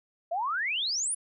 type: exponential sweep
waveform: sine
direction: up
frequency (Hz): 643 to 10350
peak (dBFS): -27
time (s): 0.31-1.15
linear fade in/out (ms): 10
effects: none